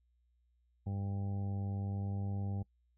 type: harmonic tone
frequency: 99 Hz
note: G2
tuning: 18 cents sharp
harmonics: 1 / 2 / 3 / 4 / 5 / 6 / 7 / 8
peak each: -35 / -42 / -54 / -56 / -56 / -60 / -61 / -54 dBFS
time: 0.86-2.63 s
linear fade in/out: 10 ms
effects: noise-tail reverb RT60 0.1 s tail -24 dB re dry + added 60 Hz sine -70 dBFS peak until 2.97 s